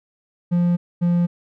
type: tone pair in turn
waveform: triangle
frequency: 174.61 / 173.87 Hz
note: F3 / F3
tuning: 0 / -7 cents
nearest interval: unison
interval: 7 cents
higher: first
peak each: -13 dBFS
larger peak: neither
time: 0.51-0.77 / 1.01-1.27 s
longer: neither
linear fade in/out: 20 ms
effects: none